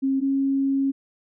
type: tone pair in turn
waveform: sine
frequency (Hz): 269.3 / 272.7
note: C#4 / C#4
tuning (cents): -50 / -28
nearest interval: unison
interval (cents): 22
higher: second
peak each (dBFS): -19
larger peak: neither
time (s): 0.02-0.21 / 0.21-0.92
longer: second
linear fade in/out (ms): 20
effects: none